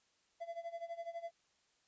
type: tone with tremolo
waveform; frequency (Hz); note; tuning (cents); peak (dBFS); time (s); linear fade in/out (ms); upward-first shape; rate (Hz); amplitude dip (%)
triangle; 676; E5; +43; -37; 0.4-1.31; 20; sine; 12; 85
effects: white hiss -75 dBFS RMS until 1.87 s + resampled to 16000 Hz